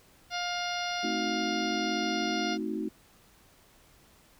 harmonic tone, 706 Hz, F5, 19 cents sharp, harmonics 1 / 2 / 3 / 4 / 5 / 6 / 7 / 8, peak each -34 / -37 / -39 / -40 / -41 / -42 / -42 / -43 dBFS, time 0.3-2.58 s, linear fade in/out 50 ms
sine chord, A diminished seventh, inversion none, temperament equal with one note detuned, 220 / 261.6 / 313.7 / 370 Hz, A3 / C4 / Eb4 / Gb4, 0 / 0 / +14 / 0 cents, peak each -35 / -38 / -34 / -37 dBFS, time 1.03-2.89 s, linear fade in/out 10 ms
effects pink hiss -60 dBFS RMS until 4.39 s

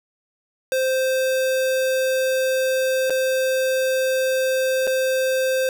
square tone with dropouts, 522 Hz, C5, 4 cents flat, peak -19 dBFS, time 0.72-5.69 s, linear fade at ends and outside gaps 1 ms, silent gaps 3.098-3.104 / 4.87-4.874 s, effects none

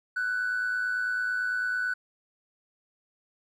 triangle tone with amplitude modulation, 1492 Hz, F#6, 14 cents sharp, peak -20 dBFS, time 0.16-1.94 s, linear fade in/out 10 ms, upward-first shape sine, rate 109 Hz, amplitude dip 65%, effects tanh soft clip ceiling -22 dBFS

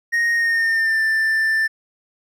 triangle tone with pitch glide, 1864.7 to 1775.4 Hz, A#6 to A6, 0 to +15 cents, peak -14 dBFS, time 0.12-1.68 s, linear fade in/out 20 ms, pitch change -85 cents, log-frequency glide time 0.34-1.02 s, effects none

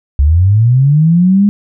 sine linear sweep, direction up, 66.1 to 207.7 Hz, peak -5 dBFS, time 0.19-1.49 s, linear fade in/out 0 ms, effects none

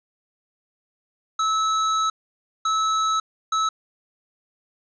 square tone bursts at uneven times, 1300 Hz, E6, 24 cents flat, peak -20 dBFS, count 3, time 1.39-2.1 / 2.65-3.2 / 3.52-3.69 s, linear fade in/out 5 ms, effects resampled to 16000 Hz + 9-bit

